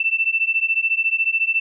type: beating tone pair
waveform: sine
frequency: 2663 / 2677 Hz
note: E7 / E7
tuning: +17 / +26 cents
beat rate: 14 Hz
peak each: -20 dBFS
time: 0-1.6 s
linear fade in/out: 5 ms
effects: none